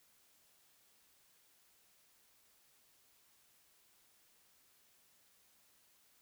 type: silence
effects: white hiss -70 dBFS RMS until 6.21 s